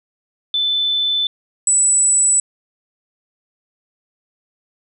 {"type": "tone pair in turn", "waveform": "sine", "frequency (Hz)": [3517, 7925], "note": ["A7", "B8"], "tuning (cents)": [-1, 5], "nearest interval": "octave + major second", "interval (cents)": 1406, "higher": "second", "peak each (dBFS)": [-15, -11], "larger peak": "second", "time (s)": [[0.54, 1.27], [1.67, 2.4]], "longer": "neither", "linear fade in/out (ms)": 2, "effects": []}